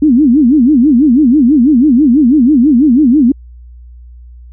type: tone with vibrato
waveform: sine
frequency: 268.7 Hz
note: C4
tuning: 46 cents sharp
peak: -4 dBFS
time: 0.02-3.32 s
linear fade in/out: 5 ms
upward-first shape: sine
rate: 6.1 Hz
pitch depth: 270 cents each way
effects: added 60 Hz sine -31 dBFS peak until 4.52 s